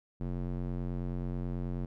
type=tone with band-pass filter; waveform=square; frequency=44.64 Hz; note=F1; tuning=39 cents sharp; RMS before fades=-35 dBFS; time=0.2-1.86 s; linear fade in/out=10 ms; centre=190 Hz; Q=0.83; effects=none